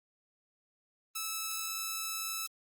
5% pulse tone, 1308 Hz, E6, 14 cents flat, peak -23 dBFS, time 1.15-2.47 s, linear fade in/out 10 ms, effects Opus 24 kbps

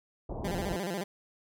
pink low-pass noise, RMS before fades -37 dBFS, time 0.29-0.77 s, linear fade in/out 5 ms, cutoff 950 Hz, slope 48 dB/octave
15% pulse tone with vibrato, 185.7 Hz, F#3, 7 cents sharp, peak -26 dBFS, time 0.44-1.04 s, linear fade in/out 10 ms, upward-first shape square, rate 14 Hz, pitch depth 130 cents each way
effects none

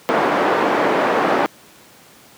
pink band-pass noise, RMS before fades -17 dBFS, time 0.09-1.46 s, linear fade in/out 0 ms, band 360 to 1300 Hz, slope 12 dB/octave, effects pink hiss -46 dBFS RMS until 2.37 s + high-pass 150 Hz 12 dB/octave

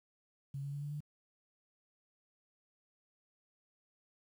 sine tone with pitch steps, 138.59 / 140.93 / 143.31 / 145.73 / 148.19 Hz, C#3 / C#3 / D3 / D3 / D3, 0 / +29 / -42 / -13 / +16 cents, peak -38 dBFS, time 0.54-1.005 s, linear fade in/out 5 ms, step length 93 ms, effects 11-bit

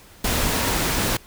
sine tone in noise, 947 Hz, A#5, 27 cents sharp, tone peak -33 dBFS, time 0.46-0.76 s, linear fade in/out 5 ms, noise pink, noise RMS -22 dBFS, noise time 0.24-1.17 s, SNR -14 dB, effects pink hiss -48 dBFS RMS until 1.26 s

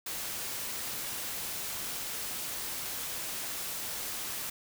white noise, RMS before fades -37 dBFS, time 0.06-4.5 s, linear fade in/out 5 ms, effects none

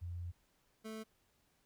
sine / 25% pulse tone pair in turn, 87.1 / 219.5 Hz, F2 / A3, -4 / -4 cents, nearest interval octave + major third, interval 1600 cents, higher second, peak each -40 / -40 dBFS, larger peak neither, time 0.01-0.32 / 0.84-1.04 s, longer first, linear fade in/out 20 ms, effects pink hiss -75 dBFS RMS until 1.65 s

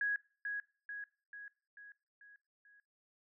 sine tone with echo, 1661.2 Hz, G#6, in tune, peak -31 dBFS, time 0.01-0.16 s, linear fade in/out 2 ms, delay 440 ms, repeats 6, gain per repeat -5 dB, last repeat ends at 2.8 s, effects noise-tail reverb RT60 0.4 s tail -21 dB re dry

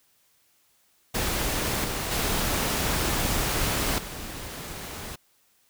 pink noise with level steps, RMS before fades -27 / -30 / -26 / -37 dBFS, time 1.14-5.16 s, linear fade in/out 10 ms, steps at 1.84 / 2.11 / 3.98 s, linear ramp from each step 5 ms, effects white hiss -65 dBFS RMS until 5.69 s

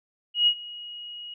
sine tone with ADSR envelope, 2893 Hz, F#7, 40 cents flat, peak -15 dBFS, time 0.34-1.34 s, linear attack 130 ms, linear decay 69 ms, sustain -21 dB, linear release 4 ms, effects none

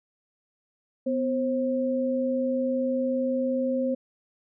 sine tone pair together, 251.1 / 531.4 Hz, B3 / C5, +29 / +27 cents, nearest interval octave + minor second, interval 1298 cents, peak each -26 dBFS, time 1.06-3.95 s, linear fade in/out 10 ms, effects none

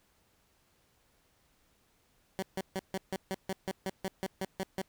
15% pulse tone bursts, 190.8 Hz, G3, 47 cents flat, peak -26 dBFS, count 14, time 2.39-4.816 s, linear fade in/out 0 ms, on 34 ms, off 150 ms, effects pink hiss -70 dBFS RMS until 4.88 s

